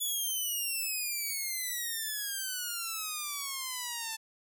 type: exponential sweep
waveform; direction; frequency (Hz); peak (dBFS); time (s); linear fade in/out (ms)
5% pulse; down; 3448 to 880; -23; 0-4.17; 20
effects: none